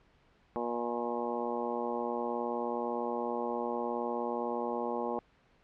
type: harmonic tone with a mistuned harmonic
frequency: 119.4 Hz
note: A#2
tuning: 42 cents sharp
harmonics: 2 / 3 / 4 / 5 / 6 / 7 / 8 / 9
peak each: -39 / -39 / -37 / -40 / -44 / -38 / -44 / -43 dBFS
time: 0.56-5.19 s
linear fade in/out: 0 ms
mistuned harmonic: 6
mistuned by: -41 cents
effects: pink hiss -66 dBFS RMS until 5.63 s + low-pass 3000 Hz 12 dB/octave